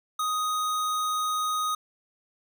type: tone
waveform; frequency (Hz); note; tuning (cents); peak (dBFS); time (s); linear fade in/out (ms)
square; 1248; D#6; +5; -26; 0.19-1.75; 5
effects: none